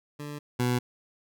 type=tone pair in turn; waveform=20% pulse; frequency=146.83 / 123.47 Hz; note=D3 / B2; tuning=0 / 0 cents; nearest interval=minor third; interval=300 cents; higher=first; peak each=-31 / -19 dBFS; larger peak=second; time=0.19-0.39 / 0.59-0.79 s; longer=neither; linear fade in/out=10 ms; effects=none